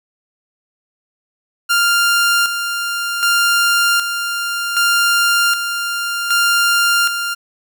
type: tone with tremolo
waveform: sawtooth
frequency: 1396.9 Hz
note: F6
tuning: in tune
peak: -8 dBFS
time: 1.69-7.35 s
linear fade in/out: 20 ms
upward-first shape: square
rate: 0.65 Hz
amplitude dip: 55%
effects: none